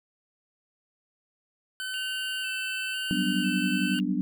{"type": "tone", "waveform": "25% pulse", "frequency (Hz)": 1523, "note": "F#6", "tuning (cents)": 50, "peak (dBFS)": -28, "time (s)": [1.8, 3.99], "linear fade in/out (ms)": 0}
{"type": "tone with vibrato", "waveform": "sine", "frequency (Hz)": 2735, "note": "F7", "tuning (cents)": -37, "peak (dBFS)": -33, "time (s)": [1.94, 4], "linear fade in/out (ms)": 0, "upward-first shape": "square", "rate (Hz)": 1, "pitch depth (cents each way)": 50}
{"type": "chord", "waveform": "sine", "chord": "G major seventh", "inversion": "third", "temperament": "equal", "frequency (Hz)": [185, 196, 246.9, 293.7], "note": ["F#3", "G3", "B3", "D4"], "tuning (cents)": [0, 0, 0, 0], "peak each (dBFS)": -30, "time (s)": [3.11, 4.21], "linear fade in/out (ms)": 0}
{"effects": []}